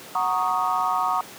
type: chord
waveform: sine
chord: D# minor seventh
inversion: first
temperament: equal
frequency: 740 / 932.3 / 1108.7 / 1244.5 Hz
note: F#5 / A#5 / C#6 / D#6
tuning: 0 / 0 / 0 / 0 cents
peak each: -26 dBFS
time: 0.15-1.21 s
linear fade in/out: 2 ms
effects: pink hiss -41 dBFS RMS until 1.38 s + high-pass 200 Hz 12 dB/octave